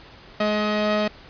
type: tone pair together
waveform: sawtooth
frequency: 211.3 / 632 Hz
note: G#3 / D#5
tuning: +30 / +27 cents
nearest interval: octave + perfect fifth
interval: 1897 cents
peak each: -19 dBFS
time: 0.4-1.08 s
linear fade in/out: 5 ms
effects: pink hiss -46 dBFS RMS until 1.29 s + resampled to 11025 Hz